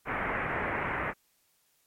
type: low-pass noise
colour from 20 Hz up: white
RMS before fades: -32 dBFS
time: 0.05-1.14 s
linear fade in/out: 50 ms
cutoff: 2200 Hz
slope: 48 dB/octave
effects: white hiss -70 dBFS RMS until 1.86 s + MP3 64 kbps

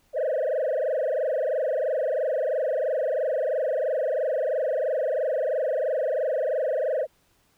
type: tone with frequency modulation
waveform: sine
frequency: 570 Hz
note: C#5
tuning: 48 cents sharp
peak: -20 dBFS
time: 0.13-7.07 s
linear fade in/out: 50 ms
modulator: 23 Hz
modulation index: 3.3
effects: tanh soft clip ceiling -21 dBFS + pink hiss -65 dBFS RMS until 7.57 s

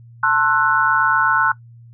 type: chord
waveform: sine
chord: F# half-diminished seventh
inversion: first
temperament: just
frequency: 888 / 1065.6 / 1332 / 1480 Hz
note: A5 / C6 / E6 / F#6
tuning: +16 / +31 / +18 / 0 cents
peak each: -21 / -20 / -19 / -16 dBFS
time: 0.23-1.52 s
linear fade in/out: 5 ms
effects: noise-tail reverb RT60 0.1 s tail -18 dB re dry + added 117 Hz sine -40 dBFS peak until 1.93 s

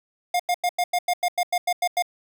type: tone bursts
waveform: square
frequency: 710 Hz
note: F5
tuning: 28 cents sharp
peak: -20 dBFS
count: 12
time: 0.34-2.024 s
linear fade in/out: 5 ms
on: 56 ms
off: 92 ms
effects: none

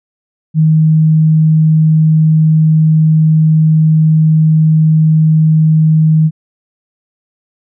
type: tone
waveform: sine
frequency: 157.3 Hz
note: D#3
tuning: 19 cents sharp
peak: -5 dBFS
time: 0.54-6.31 s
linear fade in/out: 50 ms
effects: none

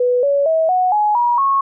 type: tone with pitch steps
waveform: sine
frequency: 493.9 / 564.1 / 644.2 / 735.8 / 840.3 / 959.7 / 1096 Hz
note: B4 / C#5 / E5 / F#5 / G#5 / B5 / C#6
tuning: 0 / +30 / -40 / -10 / +20 / -50 / -20 cents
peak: -12 dBFS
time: 0-1.61 s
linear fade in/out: 5 ms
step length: 230 ms
effects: none

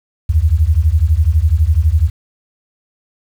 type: beating tone pair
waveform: sine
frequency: 73 / 85 Hz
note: D2 / F2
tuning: -10 / -46 cents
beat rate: 12 Hz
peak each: -12 dBFS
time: 0.29-2.1 s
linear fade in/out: 10 ms
effects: 7-bit

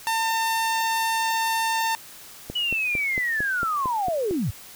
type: tone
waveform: sawtooth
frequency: 902 Hz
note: A5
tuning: 43 cents sharp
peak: -18 dBFS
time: 0.07-1.95 s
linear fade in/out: 0 ms
type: click train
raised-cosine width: 2 ms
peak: -18 dBFS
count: 9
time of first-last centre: 2.5-4.31 s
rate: 4.42 Hz
type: linear sweep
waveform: sine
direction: down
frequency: 2960 to 80.1 Hz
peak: -22 dBFS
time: 2.55-4.51 s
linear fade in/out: 10 ms
effects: white hiss -44 dBFS RMS until 4.75 s

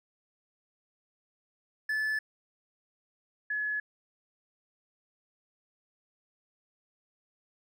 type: tone pair in turn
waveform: triangle / sine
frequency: 1735 / 1701.3 Hz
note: A6 / G#6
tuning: -25 / +41 cents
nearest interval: unison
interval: 34 cents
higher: first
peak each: -26 / -29 dBFS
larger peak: first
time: 1.89-2.19 / 3.5-3.8 s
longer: neither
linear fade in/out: 5 ms
effects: none

